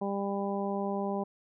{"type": "harmonic tone", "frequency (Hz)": 199, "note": "G3", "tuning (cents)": 26, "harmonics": [1, 2, 3, 4, 5], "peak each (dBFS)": [-33, -35, -37, -37, -41], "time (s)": [0.01, 1.24], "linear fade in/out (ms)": 10, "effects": []}